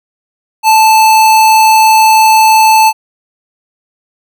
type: tone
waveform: square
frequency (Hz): 877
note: A5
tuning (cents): -6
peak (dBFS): -4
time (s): 0.63-2.93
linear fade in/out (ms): 50
effects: none